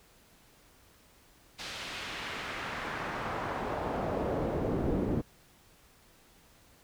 brown noise with band-pass filter sweep, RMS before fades -34 dBFS, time 1.58-5.22 s, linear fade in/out 20 ms, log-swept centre 4200 to 280 Hz, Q 1.1, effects pink hiss -61 dBFS RMS until 6.83 s

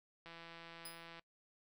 click train, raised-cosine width 0.3 ms, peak -37 dBFS, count 157, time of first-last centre 0.26-1.194 s, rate 167 Hz
15% pulse tone with exponential decay, 4978 Hz, D#8, in tune, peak -38 dBFS, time 0.85-1.08 s, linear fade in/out 5 ms, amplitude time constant 49 ms
effects noise-tail reverb RT60 0.1 s tail -24 dB re dry

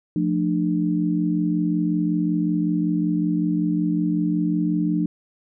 sine chord, D minor, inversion first, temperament equal with one note detuned, 174.61 / 220 / 299.7 Hz, F3 / A3 / D4, 0 / 0 / +35 cents, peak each -22 / -27 / -22 dBFS, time 0.16-5.06 s, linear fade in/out 2 ms, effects none

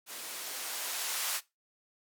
violet noise with band-pass filter sweep, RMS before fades -37 dBFS, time 0.06-1.41 s, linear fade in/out 50 ms, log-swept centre 240 to 900 Hz, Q 0.73, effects noise-tail reverb RT60 0.2 s tail -18 dB re dry

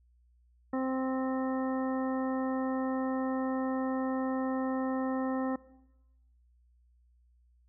harmonic tone, 261.6 Hz, C4, in tune, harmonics 1 / 2 / 3 / 4 / 5 / 7, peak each -30 / -36 / -40 / -42 / -44 / -47 dBFS, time 0.73-5.56 s, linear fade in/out 5 ms, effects noise-tail reverb RT60 1.0 s tail -20 dB re dry + added 60 Hz sine -62 dBFS peak until 7.68 s

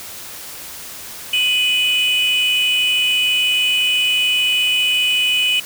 triangle tone pair together, 2503 / 2969 Hz, D#7 / F#7, +10 / +5 cents, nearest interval minor third, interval 295 cents, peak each -15 / -13 dBFS, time 1.33-5.6 s, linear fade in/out 5 ms, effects tanh soft clip ceiling -9 dBFS + white hiss -33 dBFS RMS until 5.65 s

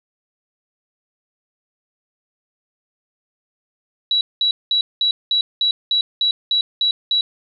sine tone bursts, 3910 Hz, B7, 18 cents flat, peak -14 dBFS, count 11, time 4.11-7.21 s, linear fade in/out 2 ms, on 100 ms, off 200 ms, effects none

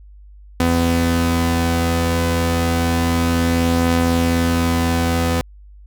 sawtooth tone pair together, 84 / 251.7 Hz, E2 / B3, +33 / +33 cents, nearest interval octave + perfect fifth, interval 1900 cents, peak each -14 dBFS, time 0.6-5.41 s, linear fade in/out 0 ms, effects added 50 Hz sine -39 dBFS peak until 5.86 s

